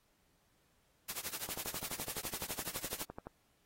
white noise with tremolo, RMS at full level -38 dBFS, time 1.08-3.04 s, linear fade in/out 10 ms, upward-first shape triangle, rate 12 Hz, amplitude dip 100%
click train, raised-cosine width 1 ms, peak -29 dBFS, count 22, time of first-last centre 1.49-3.27 s, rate 11.8 Hz
effects pink hiss -74 dBFS RMS until 3.65 s + AAC 48 kbps

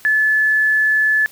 sine tone, 1729 Hz, A6, 31 cents flat, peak -12 dBFS, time 0.05-1.26 s, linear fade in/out 0 ms, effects white hiss -45 dBFS RMS until 1.31 s

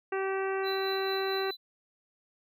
harmonic tone, 385.8 Hz, G4, 28 cents flat, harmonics 1 / 2 / 3 / 4 / 5 / 6 / 7, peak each -30 / -37 / -39 / -39 / -42 / -48 / -45 dBFS, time 0.12-1.51 s, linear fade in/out 5 ms
triangle tone with tremolo, 4000 Hz, B7, 21 cents sharp, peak -33 dBFS, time 0.63-1.57 s, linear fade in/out 50 ms, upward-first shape sine, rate 4.5 Hz, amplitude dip 45%
effects none

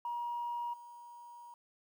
sine tone with level steps, 953 Hz, A#5, 38 cents sharp, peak -34 / -49 dBFS, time 0.05-1.54 s, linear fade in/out 2 ms, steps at 0.73 s, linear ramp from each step 10 ms, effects tanh soft clip ceiling -31 dBFS + 11-bit

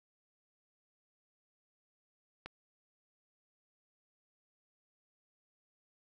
click, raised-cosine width 0.3 ms, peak -27 dBFS, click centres 2.46 s, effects none

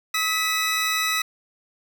20% pulse tone pair together, 1276.4 / 1975.5 Hz, D#6 / B6, +44 / 0 cents, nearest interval minor sixth, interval 756 cents, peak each -19 / -19 dBFS, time 0.14-1.22 s, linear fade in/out 5 ms, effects none

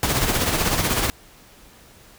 pink noise with tremolo, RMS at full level -19 dBFS, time 0.03-1.1 s, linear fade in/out 0 ms, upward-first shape sine, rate 16 Hz, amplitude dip 50%, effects pink hiss -49 dBFS RMS until 2.18 s

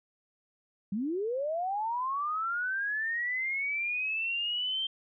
sine linear sweep, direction up, 184.9 to 3160 Hz, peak -29 dBFS, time 0.92-4.87 s, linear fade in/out 5 ms, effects none

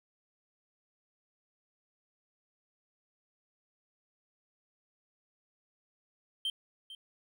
triangle tone with echo, 3136 Hz, G7, in tune, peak -29 dBFS, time 6.45-6.5 s, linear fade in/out 2 ms, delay 450 ms, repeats 1, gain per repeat -14 dB, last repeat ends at 6.95 s, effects none

